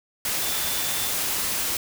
sine tone in noise, 3520 Hz, A7, in tune, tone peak -35 dBFS, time 0.42-1.12 s, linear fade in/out 2 ms, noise white, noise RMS -26 dBFS, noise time 0.25-1.77 s, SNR -12 dB, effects none

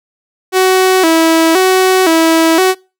sawtooth tone with vibrato, 349.2 Hz, F4, in tune, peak -3 dBFS, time 0.52-2.75 s, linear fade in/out 50 ms, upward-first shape square, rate 0.97 Hz, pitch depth 120 cents each way, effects noise-tail reverb RT60 0.3 s tail -24 dB re dry

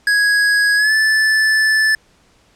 square tone with pitch glide, 1661.2 to 1748.8 Hz, G#6 to A6, 0 to -11 cents, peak -12 dBFS, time 0.07-1.95 s, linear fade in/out 2 ms, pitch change +89 cents, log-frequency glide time 0.76-0.93 s, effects pink hiss -54 dBFS RMS until 2.55 s + low-pass 8000 Hz 12 dB/octave

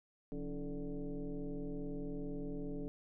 sine tone with frequency modulation, 130.81 Hz, C3, in tune, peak -38 dBFS, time 0.32-2.88 s, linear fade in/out 0 ms, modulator 152 Hz, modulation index 2.1, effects none

